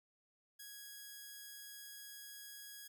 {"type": "tone", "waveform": "5% pulse", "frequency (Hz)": 1657, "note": "G#6", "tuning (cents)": -4, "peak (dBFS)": -39, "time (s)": [0.59, 2.88], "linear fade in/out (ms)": 10, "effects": []}